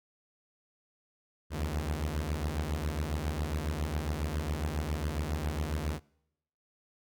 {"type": "beating tone pair", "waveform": "sawtooth", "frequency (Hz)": [71.6, 78.9], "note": ["D2", "D#2"], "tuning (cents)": [-43, 25], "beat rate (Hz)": 7.3, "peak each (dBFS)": -30, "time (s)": [1.5, 6], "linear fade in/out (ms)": 50, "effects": ["noise-tail reverb RT60 0.8 s tail -25 dB re dry"]}